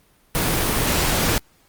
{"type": "noise", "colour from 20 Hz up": "pink", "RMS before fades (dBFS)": -20, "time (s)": [0.35, 1.38], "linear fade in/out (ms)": 0, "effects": ["pink hiss -58 dBFS RMS until 1.68 s", "Opus 32 kbps"]}